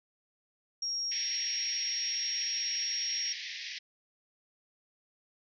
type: tone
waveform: sine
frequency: 5590 Hz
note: F8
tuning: 1 cent sharp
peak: -31 dBFS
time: 0.82-3.33 s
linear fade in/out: 5 ms
type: band-pass noise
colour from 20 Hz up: pink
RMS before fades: -41 dBFS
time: 1.11-3.79 s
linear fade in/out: 10 ms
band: 1800 to 5800 Hz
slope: 96 dB/octave
effects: none